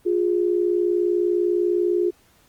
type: tone pair together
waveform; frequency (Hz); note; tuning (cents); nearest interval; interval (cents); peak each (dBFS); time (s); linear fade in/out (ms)
sine; 353 / 413; F4 / G#4; +19 / -10; minor third; 271; -19 / -23; 0.05-2.11; 20
effects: pink hiss -58 dBFS RMS until 2.48 s + Opus 24 kbps